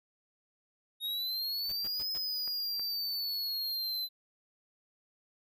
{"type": "exponential two-way sweep", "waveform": "square", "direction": "up then down", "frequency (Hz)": [3729, 5110, 4031], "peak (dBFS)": -33, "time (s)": [1, 4.09], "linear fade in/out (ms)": 50, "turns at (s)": 2.1}
{"type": "noise bursts", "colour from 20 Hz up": "pink", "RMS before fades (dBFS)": -49, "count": 4, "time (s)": [1.69, 2.178], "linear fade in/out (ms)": 2, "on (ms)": 32, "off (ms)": 120}
{"type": "clicks", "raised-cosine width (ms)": 0.5, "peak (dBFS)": -34, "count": 2, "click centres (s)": [2.477, 2.796]}
{"effects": []}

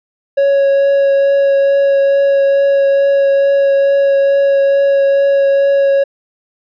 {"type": "tone with vibrato", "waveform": "triangle", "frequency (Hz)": 554.4, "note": "C#5", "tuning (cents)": 0, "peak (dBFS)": -6, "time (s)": [0.37, 6.04], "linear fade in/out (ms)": 10, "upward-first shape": "triangle", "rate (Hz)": 2.3, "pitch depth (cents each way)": 10, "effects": ["resampled to 11025 Hz"]}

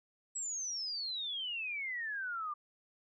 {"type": "exponential sweep", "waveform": "sine", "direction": "down", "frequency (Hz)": [7870, 1174.7], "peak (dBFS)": -36, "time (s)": [0.35, 2.54], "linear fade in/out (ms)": 10, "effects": []}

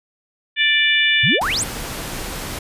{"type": "harmonic tone", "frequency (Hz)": 587.3, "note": "D5", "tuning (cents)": 0, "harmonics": [3, 4, 5, 6], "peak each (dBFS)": [-18, -18, -20, -20], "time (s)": [0.56, 1.4], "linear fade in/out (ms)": 50}
{"type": "exponential sweep", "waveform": "sine", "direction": "up", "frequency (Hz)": [103.4, 10000], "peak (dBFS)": -18, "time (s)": [1.23, 1.64], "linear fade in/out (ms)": 10}
{"type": "noise", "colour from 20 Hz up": "pink", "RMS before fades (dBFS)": -28, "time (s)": [1.41, 2.59], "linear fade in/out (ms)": 5}
{"effects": ["resampled to 32000 Hz"]}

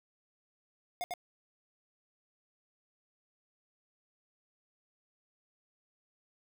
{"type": "tone with echo", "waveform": "square", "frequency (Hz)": 713, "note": "F5", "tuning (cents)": 36, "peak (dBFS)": -34, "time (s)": [1.01, 1.04], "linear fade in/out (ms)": 0, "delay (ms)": 98, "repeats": 1, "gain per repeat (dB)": -2, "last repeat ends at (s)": 1.138, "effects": []}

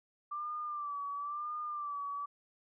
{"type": "tone with vibrato", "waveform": "sine", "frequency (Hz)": 1174.7, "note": "D6", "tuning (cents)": 0, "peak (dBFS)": -36, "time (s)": [0.31, 2.26], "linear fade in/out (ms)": 10, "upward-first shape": "sine", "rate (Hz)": 0.99, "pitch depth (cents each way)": 59, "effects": []}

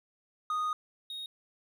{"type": "tone pair in turn", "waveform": "triangle", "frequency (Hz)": [1239, 3739], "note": ["D#6", "A#7"], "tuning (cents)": [-8, 4], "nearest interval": "octave + perfect fifth", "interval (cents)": 1912, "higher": "second", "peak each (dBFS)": [-27, -36], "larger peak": "first", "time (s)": [[0.5, 0.73], [1.1, 1.26]], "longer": "first", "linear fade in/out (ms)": 2, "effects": []}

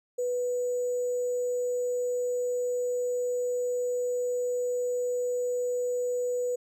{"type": "tone with sample-and-hold", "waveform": "sine", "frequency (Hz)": 493.9, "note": "B4", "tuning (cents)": 0, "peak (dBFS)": -26, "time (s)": [0.18, 6.56], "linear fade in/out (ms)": 10, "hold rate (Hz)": 7350, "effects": ["low-pass 12000 Hz 12 dB/octave"]}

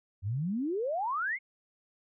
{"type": "exponential sweep", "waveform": "sine", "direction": "up", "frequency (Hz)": [90.1, 2235], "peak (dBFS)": -29, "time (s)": [0.22, 1.39], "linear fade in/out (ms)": 50, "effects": []}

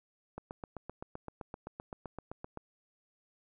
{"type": "click train", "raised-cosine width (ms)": 1, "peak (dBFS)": -27, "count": 18, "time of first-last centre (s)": [0.38, 2.574], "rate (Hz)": 7.75, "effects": []}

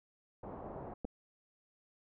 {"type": "low-pass noise", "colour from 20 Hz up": "white", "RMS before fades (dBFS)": -46, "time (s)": [0.43, 0.94], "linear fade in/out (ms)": 5, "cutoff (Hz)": 860, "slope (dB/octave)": 24}
{"type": "clicks", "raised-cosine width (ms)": 2, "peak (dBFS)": -27, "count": 2, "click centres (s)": [1.047, 1.051]}
{"effects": []}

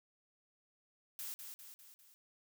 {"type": "noise with echo", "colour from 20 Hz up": "blue", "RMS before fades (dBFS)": -44, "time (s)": [1.19, 1.34], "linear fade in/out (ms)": 0, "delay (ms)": 200, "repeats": 4, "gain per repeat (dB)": -5, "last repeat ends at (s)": 2.14, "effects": []}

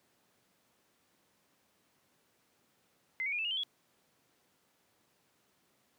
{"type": "tone with pitch steps", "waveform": "sine", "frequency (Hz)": [2067, 2241, 2430, 2635, 2856, 3097, 3358], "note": ["C7", "C#7", "D#7", "E7", "F7", "G7", "G#7"], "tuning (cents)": [-22, 18, -42, -1, 38, -22, 18], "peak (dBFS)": -32, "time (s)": [3.2, 3.634], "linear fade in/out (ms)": 0, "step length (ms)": 62, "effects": ["pink hiss -72 dBFS RMS until 5.98 s", "high-pass 150 Hz 12 dB/octave"]}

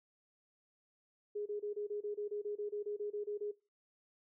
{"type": "tone bursts", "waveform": "sine", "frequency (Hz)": 415.3, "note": "G#4", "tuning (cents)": 0, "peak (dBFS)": -36, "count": 16, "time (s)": [1.35, 3.515], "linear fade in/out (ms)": 10, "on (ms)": 110, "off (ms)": 27, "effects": ["noise-tail reverb RT60 0.3 s tail -20 dB re dry"]}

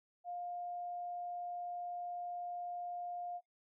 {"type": "tone", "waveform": "sine", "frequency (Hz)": 706, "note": "F5", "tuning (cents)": 19, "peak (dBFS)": -40, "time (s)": [0.24, 3.41], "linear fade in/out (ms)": 50, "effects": ["noise-tail reverb RT60 0.1 s tail -18 dB re dry"]}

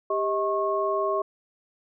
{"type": "tone cluster", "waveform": "sine", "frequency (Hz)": [397.2, 634, 1090], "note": ["G4", "D#5", "C#6"], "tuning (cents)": [23, 32, -29], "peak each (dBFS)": -27, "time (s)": [0.1, 1.22], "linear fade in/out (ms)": 5, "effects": []}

